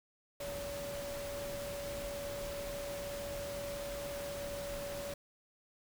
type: tone in noise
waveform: sine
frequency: 569 Hz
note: C#5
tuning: 45 cents sharp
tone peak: -40 dBFS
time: 0.4-5.14 s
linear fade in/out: 5 ms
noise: pink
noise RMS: -45 dBFS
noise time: 0.4-5.14 s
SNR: +2 dB
effects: none